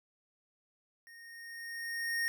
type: tone with level ramp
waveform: square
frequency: 1852 Hz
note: A#6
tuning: 12 cents flat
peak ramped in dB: -53 to -30 dBFS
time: 1.07-2.28 s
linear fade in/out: 0 ms
effects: none